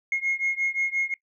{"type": "beating tone pair", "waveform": "sine", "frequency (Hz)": [2152, 2157.7], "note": ["C7", "C#7"], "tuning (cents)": [48, -47], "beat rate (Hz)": 5.7, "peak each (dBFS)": [-25, -26], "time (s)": [0.12, 1.14], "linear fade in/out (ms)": 2, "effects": ["noise-tail reverb RT60 0.1 s tail -22 dB re dry", "tanh soft clip ceiling -18 dBFS"]}